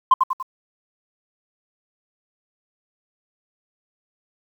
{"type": "tone with echo", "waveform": "sine", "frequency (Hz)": 1043, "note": "C6", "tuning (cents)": -6, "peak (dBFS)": -7, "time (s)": [0.11, 0.14], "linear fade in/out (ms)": 5, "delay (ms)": 96, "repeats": 3, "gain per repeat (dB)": -6, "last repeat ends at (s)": 0.428, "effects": ["tanh soft clip ceiling -5 dBFS", "8-bit"]}